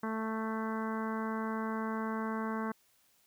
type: harmonic tone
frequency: 221 Hz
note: A3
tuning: 8 cents sharp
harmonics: 1 / 2 / 3 / 4 / 5 / 6 / 7 / 8 / 9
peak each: -35 / -41 / -46 / -43 / -41 / -47 / -45 / -54 / -53 dBFS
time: 0.03-2.72 s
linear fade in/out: 5 ms
effects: white hiss -69 dBFS RMS until 3.26 s